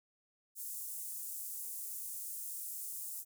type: high-pass noise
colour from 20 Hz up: pink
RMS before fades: -43 dBFS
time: 0.55-3.25 s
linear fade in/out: 50 ms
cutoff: 8400 Hz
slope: 24 dB/octave
effects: none